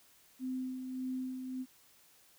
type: tone with tremolo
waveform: sine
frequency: 257.5 Hz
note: C4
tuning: 28 cents flat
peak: -34 dBFS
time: 0.39-1.66 s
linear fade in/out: 50 ms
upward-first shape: sine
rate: 1.7 Hz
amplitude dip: 45%
effects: white hiss -64 dBFS RMS until 2.38 s